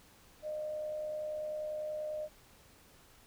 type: tone with amplitude modulation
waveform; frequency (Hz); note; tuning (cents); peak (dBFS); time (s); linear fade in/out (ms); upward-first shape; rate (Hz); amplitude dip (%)
sine; 611; D#5; -32; -34; 0.42-2.29; 50; sine; 70.2; 35
effects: pink hiss -61 dBFS RMS until 3.26 s